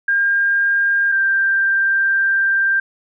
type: tone pair in turn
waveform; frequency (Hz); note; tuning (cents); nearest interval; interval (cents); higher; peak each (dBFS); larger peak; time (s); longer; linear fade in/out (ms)
sine; 1607 / 1580.3; G6 / G6; +43 / +14; unison; 29; first; -13; neither; 0.08-1.12 / 1.12-2.8; second; 5
effects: none